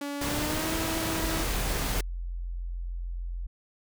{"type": "tone with pitch glide", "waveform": "sawtooth", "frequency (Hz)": [285.2, 323.8], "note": ["C#4", "E4"], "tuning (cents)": [49, -31], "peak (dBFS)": -28, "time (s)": [0.01, 1.43], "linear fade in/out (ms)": 5, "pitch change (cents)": 220, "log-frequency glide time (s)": [0.23, 0.74]}
{"type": "noise", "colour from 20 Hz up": "pink", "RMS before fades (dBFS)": -31, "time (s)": [0.21, 2.01], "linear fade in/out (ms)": 5}
{"type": "tone", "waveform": "sine", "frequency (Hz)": 43.4, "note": "F1", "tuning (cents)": -10, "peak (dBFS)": -31, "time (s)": [1.22, 3.47], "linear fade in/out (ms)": 10}
{"effects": []}